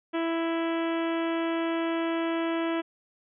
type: harmonic tone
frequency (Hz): 330.8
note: E4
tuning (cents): +6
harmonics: 1 / 2 / 3 / 4 / 5 / 6 / 7 / 8 / 9 / 10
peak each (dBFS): -27 / -33 / -37 / -39 / -41 / -43 / -44 / -45 / -46 / -47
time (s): 0.13-2.82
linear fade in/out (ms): 20
effects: none